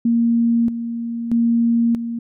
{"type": "tone with tremolo", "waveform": "sine", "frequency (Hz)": 233.1, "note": "A#3", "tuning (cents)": 0, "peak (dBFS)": -13, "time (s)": [0.05, 2.19], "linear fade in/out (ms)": 5, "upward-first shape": "square", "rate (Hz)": 0.79, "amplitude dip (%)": 65, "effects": []}